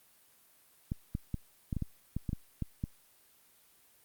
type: clicks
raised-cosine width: 5 ms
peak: -21 dBFS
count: 11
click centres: 0.919 / 1.151 / 1.343 / 1.728 / 1.767 / 1.823 / 2.166 / 2.292 / 2.331 / 2.623 / 2.839 s
effects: white hiss -64 dBFS RMS until 4.04 s + Opus 32 kbps